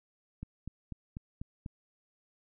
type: click train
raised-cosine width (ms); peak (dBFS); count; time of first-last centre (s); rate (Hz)
5; -27; 6; 0.43-1.662; 4.06
effects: none